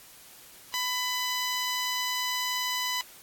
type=tone; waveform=10% pulse; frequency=999 Hz; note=B5; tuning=20 cents sharp; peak=-19 dBFS; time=0.74-3.01 s; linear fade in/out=0 ms; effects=white hiss -51 dBFS RMS until 3.22 s + AAC 64 kbps